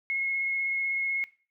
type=tone with vibrato; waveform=sine; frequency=2168 Hz; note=C#7; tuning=39 cents flat; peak=-26 dBFS; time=0.1-1.24 s; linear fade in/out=0 ms; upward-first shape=sine; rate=16 Hz; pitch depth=9 cents each way; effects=noise-tail reverb RT60 0.4 s tail -19 dB re dry